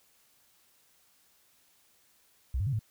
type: tone with pitch steps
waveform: sine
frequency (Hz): 64.4 / 99.2 / 137.6 / 108.8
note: C2 / G2 / C#3 / A2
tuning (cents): -27 / +21 / -12 / -19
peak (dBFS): -27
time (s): 2.54-2.792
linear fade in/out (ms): 5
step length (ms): 63
effects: white hiss -66 dBFS RMS until 2.9 s